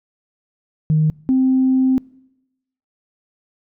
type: tone pair in turn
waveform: sine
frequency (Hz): 155.1 / 260.8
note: D#3 / C4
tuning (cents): -5 / -5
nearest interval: major sixth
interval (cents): 900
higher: second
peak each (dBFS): -11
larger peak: neither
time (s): 0.9-1.1 / 1.29-1.98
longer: second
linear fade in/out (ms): 0
effects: noise-tail reverb RT60 0.9 s tail -25 dB re dry + tanh soft clip ceiling -7 dBFS

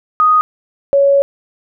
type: tone pair in turn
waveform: sine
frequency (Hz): 1244.5 / 558.2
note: D#6 / C#5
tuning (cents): 0 / +12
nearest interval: octave + major second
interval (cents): 1388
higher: first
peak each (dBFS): -7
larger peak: neither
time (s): 0.2-0.41 / 0.93-1.22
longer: second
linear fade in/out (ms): 0
effects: none

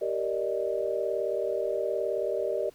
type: chord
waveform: sine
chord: Eb major seventh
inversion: first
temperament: just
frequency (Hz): 388.9 / 466.7 / 583.4 / 622.3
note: G4 / Bb4 / D5 / Eb5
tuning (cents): -14 / +2 / -12 / 0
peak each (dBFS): -32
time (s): 0.01-2.7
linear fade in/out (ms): 10
effects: pink hiss -59 dBFS RMS until 2.74 s

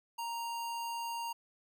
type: tone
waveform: square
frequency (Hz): 932.3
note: A#5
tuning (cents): 0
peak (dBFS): -37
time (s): 0.18-1.33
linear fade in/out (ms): 10
effects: none

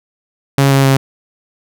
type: tone with pitch steps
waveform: sawtooth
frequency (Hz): 138.1 / 136.59 / 135.1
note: C#3 / C#3 / C#3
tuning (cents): -6 / -25 / -44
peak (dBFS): -4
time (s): 0.58-0.97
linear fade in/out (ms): 2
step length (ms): 130
effects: none

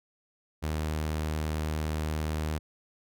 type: tone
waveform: sawtooth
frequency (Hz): 77.4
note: D#2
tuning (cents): -9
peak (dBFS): -25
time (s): 0.62-2.59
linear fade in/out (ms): 20
effects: none

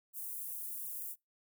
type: high-pass noise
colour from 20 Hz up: white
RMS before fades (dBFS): -42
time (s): 0.13-1.16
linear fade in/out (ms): 50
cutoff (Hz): 10000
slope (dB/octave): 24
effects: noise-tail reverb RT60 0.2 s tail -25 dB re dry

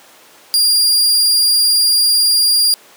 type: tone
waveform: sawtooth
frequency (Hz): 4806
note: D8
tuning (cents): +39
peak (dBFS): -7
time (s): 0.54-2.74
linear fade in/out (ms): 0
effects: pink hiss -43 dBFS RMS until 2.96 s + high-pass 400 Hz 12 dB/octave

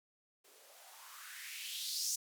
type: noise with band-pass filter sweep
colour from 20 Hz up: violet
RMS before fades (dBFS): -44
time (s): 0.44-2.16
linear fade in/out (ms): 10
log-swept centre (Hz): 370 to 6400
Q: 3.7
effects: none

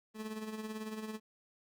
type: tone with tremolo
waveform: 30% pulse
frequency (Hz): 217.1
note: A3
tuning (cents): -23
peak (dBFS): -35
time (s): 0.14-1.2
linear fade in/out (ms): 50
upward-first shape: sine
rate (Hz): 18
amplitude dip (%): 55
effects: Opus 48 kbps

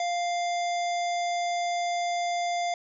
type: harmonic tone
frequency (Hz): 698.5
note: F5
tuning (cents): 0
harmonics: 1 / 3 / 5 / 7 / 9 / 10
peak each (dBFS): -26 / -36 / -40 / -43 / -45 / -46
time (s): 0-2.74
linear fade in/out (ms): 2
effects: none

